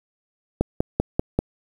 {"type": "click train", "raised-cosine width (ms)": 2, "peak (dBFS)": -5, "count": 5, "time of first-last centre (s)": [0.61, 1.39], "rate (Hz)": 5.13, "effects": ["7-bit"]}